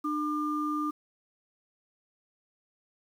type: tone pair together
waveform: sine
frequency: 300 / 1200 Hz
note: D4 / D6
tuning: +37 / +37 cents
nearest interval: 2 octaves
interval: 2400 cents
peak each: -30 / -31 dBFS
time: 0.04-0.91 s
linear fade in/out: 10 ms
effects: 9-bit